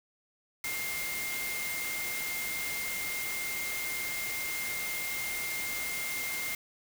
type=tone in noise; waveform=sine; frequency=2114 Hz; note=C7; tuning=17 cents sharp; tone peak=-35 dBFS; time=0.64-6.55 s; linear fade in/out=2 ms; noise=white; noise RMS=-37 dBFS; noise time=0.64-6.55 s; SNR=-1 dB; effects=none